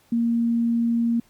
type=tone; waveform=sine; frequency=233.1 Hz; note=A#3; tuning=in tune; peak=-18 dBFS; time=0.12-1.2 s; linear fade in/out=5 ms; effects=pink hiss -59 dBFS RMS until 1.29 s + MP3 96 kbps